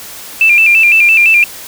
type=tone with vibrato; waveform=sine; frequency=2516 Hz; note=D#7; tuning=19 cents sharp; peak=-4 dBFS; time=0.41-1.44 s; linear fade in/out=2 ms; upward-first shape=square; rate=5.9 Hz; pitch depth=87 cents each way; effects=white hiss -29 dBFS RMS until 1.67 s